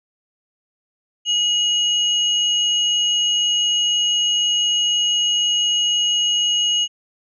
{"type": "tone pair together", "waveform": "sine", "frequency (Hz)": [2899, 6493], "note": ["F#7", "G#8"], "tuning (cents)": [-36, -40], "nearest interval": "octave + major second", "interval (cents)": 1396, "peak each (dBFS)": [-16, -25], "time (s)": [1.25, 6.88], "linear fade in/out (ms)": 50, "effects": []}